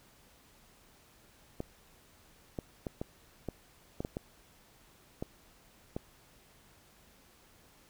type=clicks; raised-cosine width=2 ms; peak=-22 dBFS; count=10; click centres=1.604 / 2.588 / 2.868 / 3.015 / 3.487 / 4.005 / 4.049 / 4.169 / 5.225 / 5.965 s; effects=pink hiss -62 dBFS RMS until 7.89 s